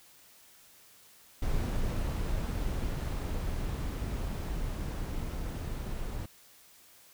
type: noise with level ramp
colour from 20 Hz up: brown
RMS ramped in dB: -31 to -36 dBFS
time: 1.42-6.26 s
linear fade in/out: 5 ms
effects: white hiss -58 dBFS RMS until 7.13 s